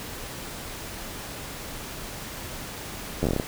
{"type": "slowing click train", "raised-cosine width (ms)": 2, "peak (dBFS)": -11, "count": 9, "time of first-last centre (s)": [3.23, 3.399], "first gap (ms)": 11, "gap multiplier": 1.18, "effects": ["pink hiss -37 dBFS RMS until 3.47 s"]}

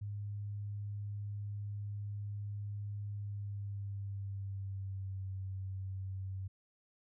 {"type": "tone with pitch glide", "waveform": "sine", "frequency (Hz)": [102.5, 95.64], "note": ["G#2", "G2"], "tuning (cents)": [-22, -42], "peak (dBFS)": -38, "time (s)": [0.01, 6.48], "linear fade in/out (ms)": 10, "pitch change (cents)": -120, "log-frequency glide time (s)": [3.11, 5.28], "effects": []}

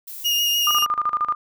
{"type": "noise", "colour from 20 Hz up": "violet", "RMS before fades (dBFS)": -35, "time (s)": [0.07, 0.79], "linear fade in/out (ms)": 10}
{"type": "tone with vibrato", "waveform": "35% pulse", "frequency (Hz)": 2852, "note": "F7", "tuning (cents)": 36, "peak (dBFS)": -16, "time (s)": [0.24, 0.86], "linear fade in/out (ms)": 20, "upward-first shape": "square", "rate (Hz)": 6.6, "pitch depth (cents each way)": 13}
{"type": "tone with tremolo", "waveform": "sine", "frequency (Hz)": 1209, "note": "D6", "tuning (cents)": 50, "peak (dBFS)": -17, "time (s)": [0.67, 1.35], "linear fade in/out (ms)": 2, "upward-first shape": "square", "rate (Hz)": 13, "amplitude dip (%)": 80}
{"effects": []}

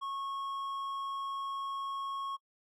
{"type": "tone with hard clipping", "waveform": "triangle", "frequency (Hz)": 1096, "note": "C#6", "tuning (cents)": -20, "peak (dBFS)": -37, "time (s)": [0.01, 2.37], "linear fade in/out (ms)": 20, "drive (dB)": 9, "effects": ["noise-tail reverb RT60 0.1 s tail -23 dB re dry"]}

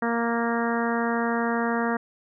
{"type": "harmonic tone", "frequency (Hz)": 233.1, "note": "A#3", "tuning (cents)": 0, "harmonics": [1, 2, 3, 4, 5, 6, 7, 8], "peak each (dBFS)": [-26, -29, -31, -32, -33, -34, -34, -35], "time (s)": [0.02, 1.97], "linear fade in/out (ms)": 5, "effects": []}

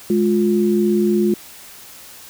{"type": "tone pair together", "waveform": "sine", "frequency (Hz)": [210, 353.2], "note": ["G#3", "F4"], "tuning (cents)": [19, 20], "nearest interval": "major sixth", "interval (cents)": 901, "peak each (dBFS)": -16, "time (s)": [0.1, 1.34], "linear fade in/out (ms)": 2, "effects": ["white hiss -40 dBFS RMS until 2.29 s"]}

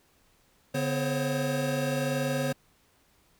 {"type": "tone cluster", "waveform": "square", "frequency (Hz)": [143.2, 251, 523, 544], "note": ["D3", "B3", "C5", "C#5"], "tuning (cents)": [-43, 28, -1, -33], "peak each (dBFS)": [-32, -33, -37, -32], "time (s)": [0.74, 2.53], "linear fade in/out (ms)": 10, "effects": ["pink hiss -65 dBFS RMS until 3.39 s"]}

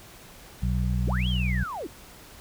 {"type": "harmonic tone", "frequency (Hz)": 61.5, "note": "B1", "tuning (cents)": -7, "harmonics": [1, 2, 3], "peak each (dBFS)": [-25, -28, -30], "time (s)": [0.62, 1.64], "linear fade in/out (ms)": 10}
{"type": "linear two-way sweep", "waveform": "sine", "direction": "up then down", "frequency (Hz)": [73.42, 3348, 262.6], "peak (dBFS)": -31, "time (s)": [1.06, 1.87], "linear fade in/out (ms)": 5, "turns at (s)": 1.28}
{"effects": ["pink hiss -48 dBFS RMS until 2.4 s"]}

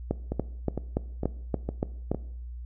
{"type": "two click trains", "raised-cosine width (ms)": 2, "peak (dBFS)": [-12, -16], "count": [8, 5], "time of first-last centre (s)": [[0.11, 2.116], [0.32, 2.146]], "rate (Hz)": [3.49, 2.19], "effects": ["noise-tail reverb RT60 0.7 s tail -19 dB re dry", "added 60 Hz sine -36 dBFS peak until 2.65 s"]}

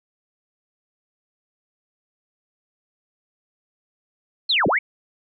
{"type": "linear two-way sweep", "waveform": "sine", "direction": "down then up", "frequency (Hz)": [4393, 120, 2386], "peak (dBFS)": -16, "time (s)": [4.49, 4.79], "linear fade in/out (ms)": 10, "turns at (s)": 4.67, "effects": []}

